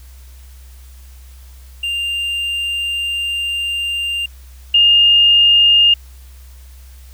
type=tone pair in turn; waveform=triangle / sine; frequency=2794 / 2826 Hz; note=F7 / F7; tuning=0 / +20 cents; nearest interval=unison; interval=20 cents; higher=second; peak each=-16 / -7 dBFS; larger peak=second; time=1.83-4.26 / 4.74-5.94 s; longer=first; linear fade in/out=5 ms; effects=added 64 Hz sine -36 dBFS peak until 7.13 s + white hiss -49 dBFS RMS until 7.13 s